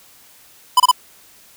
square tone bursts, 1000 Hz, B5, 21 cents sharp, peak -8 dBFS, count 3, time 0.77-0.914 s, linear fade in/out 5 ms, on 30 ms, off 27 ms, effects white hiss -48 dBFS RMS until 1.56 s

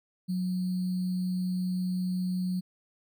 sine tone with sample-and-hold, 182.7 Hz, F#3, 22 cents flat, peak -27 dBFS, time 0.28-2.61 s, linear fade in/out 20 ms, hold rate 4410 Hz, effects none

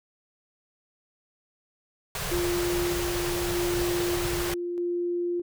pink band-stop noise, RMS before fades -31 dBFS, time 2.15-4.54 s, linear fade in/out 2 ms, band 190 to 380 Hz, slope 96 dB/octave
sine tone with tremolo, 349.6 Hz, F4, 2 cents sharp, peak -25 dBFS, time 2.31-5.42 s, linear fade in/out 10 ms, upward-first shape square, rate 0.81 Hz, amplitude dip 30%
effects none

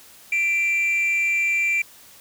sine tone with frequency modulation, 2353 Hz, D7, 3 cents sharp, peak -16 dBFS, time 0.32-1.82 s, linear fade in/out 5 ms, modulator 350 Hz, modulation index 0.26, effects tanh soft clip ceiling -17 dBFS + white hiss -48 dBFS RMS until 2.2 s

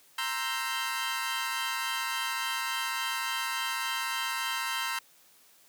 20% pulse chord, C dominant seventh, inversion third, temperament equal with one note detuned, 932.3 / 1046.5 / 1328.4 / 1568 Hz, Bb5 / C6 / E6 / G6, 0 / 0 / +13 / 0 cents, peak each -31 dBFS, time 0.18-4.99 s, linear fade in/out 5 ms, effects white hiss -60 dBFS RMS until 5.68 s + high-pass 150 Hz 12 dB/octave

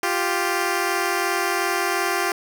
10% pulse tone pair together, 349.3 / 392.1 Hz, F4 / G4, 0 / 0 cents, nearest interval major second, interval 200 cents, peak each -15 dBFS, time 0.03-2.32 s, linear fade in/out 2 ms, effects none

